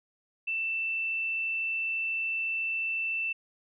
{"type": "tone with frequency modulation", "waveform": "sine", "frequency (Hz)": 2666, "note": "E7", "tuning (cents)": 19, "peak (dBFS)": -28, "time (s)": [0.47, 3.33], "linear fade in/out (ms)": 10, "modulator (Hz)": 43.5, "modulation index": 0.23, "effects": []}